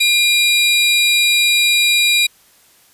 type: tone pair together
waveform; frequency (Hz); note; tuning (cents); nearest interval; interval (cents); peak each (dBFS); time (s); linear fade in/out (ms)
40% pulse; 2404 / 3852; D7 / B7; +40 / -44; minor sixth; 816; -13; 0-2.27; 10
effects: white hiss -51 dBFS RMS until 2.93 s + resampled to 32000 Hz